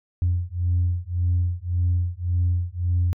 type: beating tone pair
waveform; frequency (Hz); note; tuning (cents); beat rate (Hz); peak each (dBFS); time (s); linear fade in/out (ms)
sine; 87.31 / 89.11; F2 / F2; 0 / +35; 1.8; -22; 0.22-3.13; 0
effects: tanh soft clip ceiling -14 dBFS